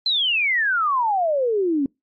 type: exponential sweep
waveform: sine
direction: down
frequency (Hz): 4161 to 265.1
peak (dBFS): -17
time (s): 0.06-1.86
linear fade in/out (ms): 2
effects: noise-tail reverb RT60 0.2 s tail -25 dB re dry + MP3 32 kbps